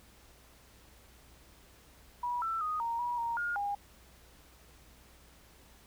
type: tone with pitch steps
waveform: sine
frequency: 971 / 1333 / 1243 / 929 / 965 / 932 / 1422 / 811 Hz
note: B5 / E6 / D#6 / A#5 / B5 / A#5 / F6 / G#5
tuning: -30 / +19 / -2 / -6 / -40 / -1 / +31 / -41 cents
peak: -31 dBFS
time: 2.23-3.75 s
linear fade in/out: 5 ms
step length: 190 ms
effects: added 61 Hz sine -61 dBFS peak until 5.86 s + pink hiss -60 dBFS RMS until 5.86 s